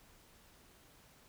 silence, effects pink hiss -63 dBFS RMS until 1.28 s

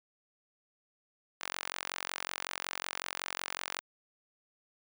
sawtooth tone with high-pass filter, 45.4 Hz, F#1, 32 cents flat, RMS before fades -40 dBFS, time 1.4-3.81 s, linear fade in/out 20 ms, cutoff 1300 Hz, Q 0.78, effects none

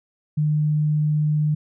sine tone, 151.3 Hz, D#3, 48 cents flat, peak -17 dBFS, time 0.37-1.55 s, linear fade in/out 10 ms, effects none

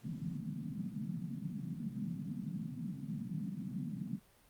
pink band-pass noise, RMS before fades -41 dBFS, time 0.02-4.2 s, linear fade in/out 50 ms, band 140 to 240 Hz, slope 48 dB/octave, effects pink hiss -66 dBFS RMS until 4.49 s + Opus 48 kbps

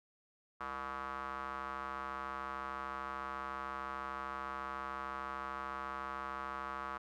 square tone with band-pass filter, 66.8 Hz, C2, 36 cents sharp, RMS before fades -42 dBFS, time 0.6-6.98 s, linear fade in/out 10 ms, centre 1200 Hz, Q 4.3, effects none

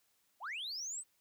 sine linear sweep, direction up, 587.3 to 8440 Hz, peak -37 dBFS, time 0.4-1.04 s, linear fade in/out 50 ms, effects tanh soft clip ceiling -37 dBFS + white hiss -75 dBFS RMS until 1.2 s

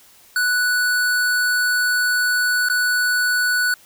square tone with dropouts, 1480 Hz, F#6, in tune, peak -17 dBFS, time 0.36-3.74 s, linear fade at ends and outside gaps 2 ms, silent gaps 2.687-2.698 s, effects white hiss -50 dBFS RMS until 3.85 s

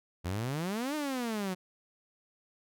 sawtooth exponential two-way sweep, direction up then down, 82.6 to 310 to 179.5 Hz, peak -28 dBFS, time 0.24-1.55 s, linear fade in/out 20 ms, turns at 0.95 s, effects none

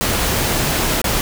pink noise with dropouts, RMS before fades -18 dBFS, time 0.01-1.21 s, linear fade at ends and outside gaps 0 ms, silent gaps 1.016-1.042 s, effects none

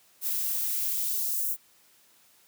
violet noise with high-pass filter sweep, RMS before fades -29 dBFS, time 0.21-1.57 s, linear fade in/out 50 ms, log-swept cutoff 350 to 9700 Hz, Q 0.95, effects white hiss -61 dBFS RMS until 2.47 s + high-pass 100 Hz 12 dB/octave

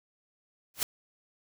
white noise with exponential growth, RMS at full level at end -24 dBFS, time 0.74-0.83 s, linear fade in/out 1 ms, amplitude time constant 18 ms, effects none

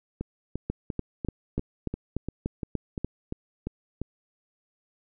two click trains, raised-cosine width 3 ms, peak -15 / -18 dBFS, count 9 / 12, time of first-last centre 0.7-3.046 / 0.21-4.016 s, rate 3.41 / 2.89 Hz, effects none

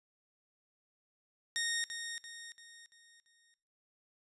15% pulse tone with echo, 1855 Hz, A#6, 9 cents flat, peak -26 dBFS, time 1.56-1.84 s, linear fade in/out 0 ms, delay 340 ms, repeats 5, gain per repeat -7 dB, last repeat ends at 3.54 s, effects noise-tail reverb RT60 0.7 s tail -21 dB re dry + resampled to 24000 Hz

